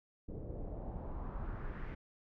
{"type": "noise with low-pass filter sweep", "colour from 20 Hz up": "brown", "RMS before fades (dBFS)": -42, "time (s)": [0.28, 1.95], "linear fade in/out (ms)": 10, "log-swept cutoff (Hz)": [410, 2100], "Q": 2.2, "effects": []}